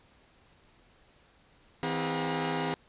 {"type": "tone cluster", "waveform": "sawtooth", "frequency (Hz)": [161.8, 258.4, 404.9, 718, 955], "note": ["E3", "C4", "G#4", "F5", "A#5"], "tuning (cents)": [-32, -21, -44, 48, 42], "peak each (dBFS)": [-31, -31, -31, -34, -34], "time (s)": [1.83, 2.74], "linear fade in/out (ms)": 0, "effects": ["pink hiss -62 dBFS RMS until 2.88 s", "resampled to 8000 Hz"]}